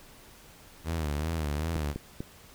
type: tone with vibrato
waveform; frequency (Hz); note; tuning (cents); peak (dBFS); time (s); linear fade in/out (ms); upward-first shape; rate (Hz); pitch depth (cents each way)
sawtooth; 77.4; D#2; -9; -25; 0.84-1.95; 50; sine; 2.6; 120
type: clicks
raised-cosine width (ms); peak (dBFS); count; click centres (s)
3; -21; 3; 1.761 / 1.96 / 2.205
effects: pink hiss -53 dBFS RMS until 2.54 s